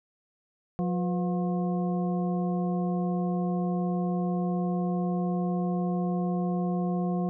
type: harmonic tone with a mistuned harmonic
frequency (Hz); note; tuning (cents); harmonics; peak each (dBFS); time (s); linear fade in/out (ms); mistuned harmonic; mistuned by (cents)
178.7; F3; +40; 1 / 2 / 3 / 4 / 6; -26 / -35 / -38 / -36 / -44; 0.79-7.29; 0; 3; -120
effects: none